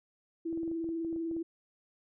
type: tone with vibrato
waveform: sine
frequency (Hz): 329.6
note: E4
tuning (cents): 0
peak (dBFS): -32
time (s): 0.45-1.43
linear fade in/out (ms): 10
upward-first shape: sine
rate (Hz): 20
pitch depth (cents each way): 35
type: clicks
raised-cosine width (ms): 2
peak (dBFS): -36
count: 12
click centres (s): 0.528 / 0.575 / 0.632 / 0.678 / 0.715 / 0.843 / 0.89 / 1.048 / 1.128 / 1.162 / 1.313 / 1.366
effects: none